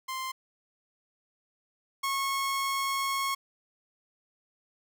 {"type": "tone pair in turn", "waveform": "sawtooth", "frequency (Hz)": [1046.5, 1093.5], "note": ["C6", "C#6"], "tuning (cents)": [0, -24], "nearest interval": "minor second", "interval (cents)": 76, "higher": "second", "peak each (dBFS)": [-29, -24], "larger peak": "second", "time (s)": [[0.08, 0.32], [2.03, 3.35]], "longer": "second", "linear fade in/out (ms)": 10, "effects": []}